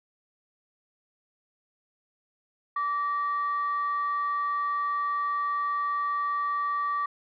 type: tone pair together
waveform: sine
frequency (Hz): 1157.5 / 1864.7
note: D6 / A#6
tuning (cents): -25 / 0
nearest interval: minor sixth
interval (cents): 825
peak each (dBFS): -25 / -36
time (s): 2.76-7.06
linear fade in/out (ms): 5
effects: tanh soft clip ceiling -19 dBFS